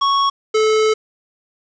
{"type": "tone pair in turn", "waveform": "square", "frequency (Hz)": [1108.7, 434.4], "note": ["C#6", "A4"], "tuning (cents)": [0, -22], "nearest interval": "octave + major third", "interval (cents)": 1622, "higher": "first", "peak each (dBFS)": [-14, -13], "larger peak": "second", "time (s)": [[0.01, 0.3], [0.54, 0.94]], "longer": "second", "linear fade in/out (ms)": 10, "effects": ["resampled to 16000 Hz", "7-bit"]}